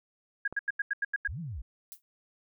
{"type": "tone bursts", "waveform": "sine", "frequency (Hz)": 1636, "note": "G#6", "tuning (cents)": -26, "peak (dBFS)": -26, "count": 8, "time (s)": [0.45, 1.276], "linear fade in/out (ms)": 5, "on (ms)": 28, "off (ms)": 86}
{"type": "click", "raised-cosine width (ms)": 1, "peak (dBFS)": -26, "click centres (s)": 0.526}
{"type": "linear two-way sweep", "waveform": "sine", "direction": "up then down", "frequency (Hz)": [40.23, 179.3, 42.91], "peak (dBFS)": -35, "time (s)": [1.28, 1.62], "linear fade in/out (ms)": 10, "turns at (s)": 1.4}
{"type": "noise with exponential decay", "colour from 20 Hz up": "violet", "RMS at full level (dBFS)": -40, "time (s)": [1.92, 2.02], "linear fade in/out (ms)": 0, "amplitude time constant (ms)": 20}
{"effects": []}